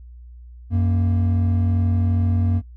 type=tone pair together; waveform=triangle; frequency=91.89 / 233.1 Hz; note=F#2 / A#3; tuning=-11 / 0 cents; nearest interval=octave + major third; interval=1611 cents; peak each=-15 / -23 dBFS; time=0.7-2.62 s; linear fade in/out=50 ms; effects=noise-tail reverb RT60 0.1 s tail -18 dB re dry + added 60 Hz sine -38 dBFS peak until 2.76 s